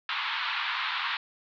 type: band-pass noise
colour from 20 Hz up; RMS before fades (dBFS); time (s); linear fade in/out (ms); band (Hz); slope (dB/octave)
pink; -31; 0.09-1.17; 2; 940 to 4000; 48
effects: none